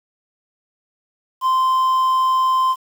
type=tone with quantisation; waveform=triangle; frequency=1039 Hz; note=C6; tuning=12 cents flat; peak=-12 dBFS; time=1.41-2.76 s; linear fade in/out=50 ms; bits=7; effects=none